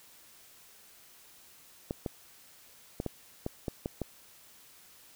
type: clicks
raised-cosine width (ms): 2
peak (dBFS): -19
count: 8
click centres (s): 1.909 / 2.062 / 3.001 / 3.063 / 3.464 / 3.682 / 3.859 / 4.017
effects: white hiss -57 dBFS RMS until 5.15 s